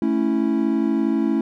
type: chord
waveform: triangle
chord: A major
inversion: none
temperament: equal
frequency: 220 / 277.2 / 329.6 Hz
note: A3 / C#4 / E4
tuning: 0 / 0 / 0 cents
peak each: -20 dBFS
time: 0.02-1.41 s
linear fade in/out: 2 ms
effects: none